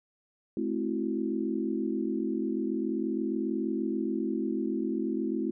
sine chord, F# half-diminished seventh, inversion first, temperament equal with one note detuned, 215.1 / 261.6 / 329.6 / 370 Hz, A3 / C4 / E4 / F#4, -39 / 0 / 0 / 0 cents, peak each -33 / -33 / -32 / -36 dBFS, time 0.57-5.51 s, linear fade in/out 2 ms, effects none

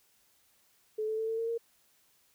sine tone with pitch steps, 431.8 / 437.8 / 443.9 / 450.1 / 456.4 / 462.8 Hz, A4 / A4 / A4 / A4 / A#4 / A#4, -33 / -9 / +15 / +39 / -37 / -13 cents, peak -30 dBFS, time 0.98-1.58 s, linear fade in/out 10 ms, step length 100 ms, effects white hiss -68 dBFS RMS until 2.34 s

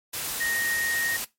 sine tone in noise, 1864.7 Hz, A#6, in tune, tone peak -25 dBFS, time 0.4-1.17 s, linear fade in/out 10 ms, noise white, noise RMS -31 dBFS, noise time 0.13-1.25 s, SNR +3 dB, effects noise-tail reverb RT60 0.2 s tail -20 dB re dry + MP3 64 kbps

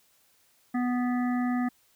harmonic tone, 246.9 Hz, B3, in tune, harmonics 1 / 3 / 5 / 7 / 8, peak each -25 / -35 / -39 / -42 / -43 dBFS, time 0.74-1.69 s, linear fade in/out 10 ms, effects white hiss -65 dBFS RMS until 1.95 s

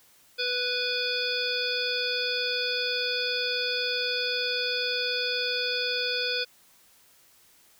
harmonic tone, 493.9 Hz, B4, in tune, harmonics 1 / 3 / 5 / 7 / 9 / 10, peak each -33 / -33 / -33 / -33 / -33 / -33 dBFS, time 0.38-6.45 s, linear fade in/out 20 ms, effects white hiss -59 dBFS RMS until 7.79 s

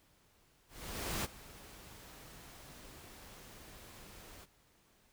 pink noise with ADSR envelope, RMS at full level -36 dBFS, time 0.68-4.46 s, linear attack 560 ms, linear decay 28 ms, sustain -18 dB, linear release 25 ms, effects pink hiss -69 dBFS RMS until 5.12 s

